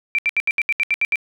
sine tone bursts, 2349 Hz, D7, in tune, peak -15 dBFS, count 10, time 0.15-1.157 s, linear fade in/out 0 ms, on 35 ms, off 73 ms, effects none

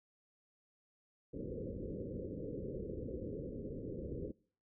white low-pass noise, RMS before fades -43 dBFS, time 1.33-4.32 s, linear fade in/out 10 ms, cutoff 530 Hz, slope 96 dB/octave, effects noise-tail reverb RT60 0.5 s tail -24 dB re dry

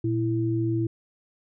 sine tone pair together, 117.03 / 331 Hz, A#2 / E4, +7 / +7 cents, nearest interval octave + tritone, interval 1800 cents, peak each -25 dBFS, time 0.04-0.87 s, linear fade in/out 5 ms, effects none

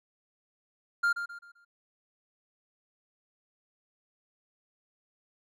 triangle tone with echo, 1400 Hz, F6, 4 cents sharp, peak -21 dBFS, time 1.03-1.13 s, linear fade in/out 10 ms, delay 130 ms, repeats 4, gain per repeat -9 dB, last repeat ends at 1.65 s, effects none

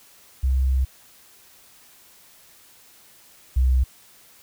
sine tone pair in turn, 65.5 / 63.93 Hz, C2 / C2, +2 / -40 cents, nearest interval unison, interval 42 cents, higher first, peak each -17 / -15 dBFS, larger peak second, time 0.43-0.85 / 3.56-3.84 s, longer first, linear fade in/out 10 ms, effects white hiss -52 dBFS RMS until 4.42 s

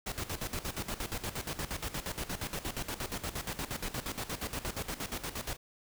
pink noise with tremolo, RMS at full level -36 dBFS, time 0.06-5.57 s, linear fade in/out 10 ms, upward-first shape square, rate 8.5 Hz, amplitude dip 75%, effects none

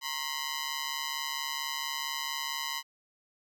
10% pulse ring-modulated tone, 1002 Hz, B5, 25 cents sharp, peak -21 dBFS, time 0.01-2.83 s, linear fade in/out 50 ms, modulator 72.2 Hz, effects none

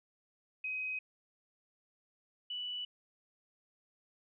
sine tone pair in turn, 2523 / 2962 Hz, D#7 / F#7, +23 / +1 cents, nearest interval minor third, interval 278 cents, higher second, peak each -35 / -37 dBFS, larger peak first, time 0.64-0.99 / 2.5-2.85 s, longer neither, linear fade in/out 5 ms, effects none

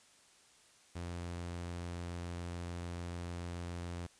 sawtooth tone, 86.9 Hz, F2, 8 cents flat, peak -36 dBFS, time 0.95-4.07 s, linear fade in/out 10 ms, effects white hiss -64 dBFS RMS until 4.19 s + resampled to 22050 Hz

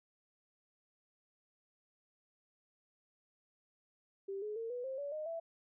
sine tone with pitch steps, 392 / 422.6 / 455.5 / 491 / 529.3 / 570.6 / 615.1 / 663.1 Hz, G4 / G#4 / A#4 / B4 / C5 / C#5 / D#5 / E5, 0 / +30 / -40 / -10 / +20 / +50 / -20 / +10 cents, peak -38 dBFS, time 4.28-5.4 s, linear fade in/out 10 ms, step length 140 ms, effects none

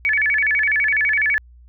sine tone with vibrato, 1975.5 Hz, B6, in tune, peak -15 dBFS, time 0.05-1.38 s, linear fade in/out 0 ms, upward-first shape square, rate 12 Hz, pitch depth 230 cents each way, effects added 60 Hz sine -43 dBFS peak until 1.68 s

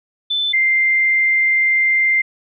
sine tone pair in turn, 3520 / 2093 Hz, A7 / C7, 0 / 0 cents, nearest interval major sixth, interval 900 cents, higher first, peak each -16 / -12 dBFS, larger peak second, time 0.3-0.53 / 0.53-2.22 s, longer second, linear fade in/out 10 ms, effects none

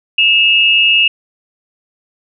sine tone pair together, 2636 / 2846 Hz, E7 / F7, -1 / +32 cents, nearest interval minor second, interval 133 cents, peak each -10 dBFS, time 0.18-1.08 s, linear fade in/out 5 ms, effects none

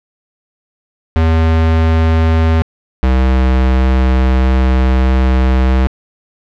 square tone pair in turn, 81 / 64.4 Hz, E2 / C2, -30 / -27 cents, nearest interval major third, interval 397 cents, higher first, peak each -9 dBFS, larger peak neither, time 1.16-2.62 / 3.03-5.87 s, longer second, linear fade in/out 0 ms, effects low-pass 3000 Hz 12 dB/octave + 8-bit

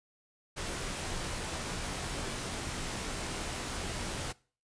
pink noise with comb filter, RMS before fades -37 dBFS, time 0.56-4.33 s, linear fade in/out 20 ms, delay 19 ms, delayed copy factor -0.5, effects noise-tail reverb RT60 0.4 s tail -22 dB re dry + resampled to 22050 Hz

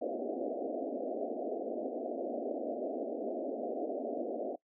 white band-pass noise, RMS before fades -37 dBFS, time 0.01-4.56 s, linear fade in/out 10 ms, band 230 to 700 Hz, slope 96 dB/octave, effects noise-tail reverb RT60 0.1 s tail -22 dB re dry

